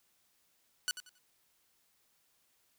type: tone with echo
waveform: 10% pulse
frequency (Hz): 1480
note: F#6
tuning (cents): 0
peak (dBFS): -22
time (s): 0.88-0.91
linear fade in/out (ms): 0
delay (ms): 91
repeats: 3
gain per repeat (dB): -12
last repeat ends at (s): 1.183
effects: white hiss -73 dBFS RMS until 2.78 s